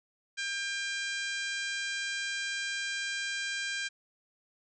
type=harmonic tone; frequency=798 Hz; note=G5; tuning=31 cents sharp; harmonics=2 / 3 / 4 / 5 / 6 / 7 / 8 / 9 / 10; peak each=-35 / -39 / -41 / -43 / -45 / -46 / -47 / -48 / -49 dBFS; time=0.37-3.89 s; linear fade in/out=20 ms; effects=none